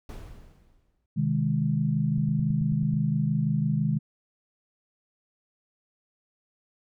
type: noise with exponential decay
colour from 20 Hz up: brown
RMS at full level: -35 dBFS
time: 0.09-1.06 s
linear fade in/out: 2 ms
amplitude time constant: 210 ms
type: chord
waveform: sine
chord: Ab major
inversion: first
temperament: just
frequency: 129.78 / 155.74 / 207.7 Hz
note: C3 / Eb3 / Ab3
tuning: -14 / +2 / 0 cents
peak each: -28 / -25 / -28 dBFS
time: 1.16-3.99 s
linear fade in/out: 20 ms
type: click train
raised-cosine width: 5 ms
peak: -25 dBFS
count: 8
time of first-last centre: 2.18-2.938 s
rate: 9.23 Hz
effects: none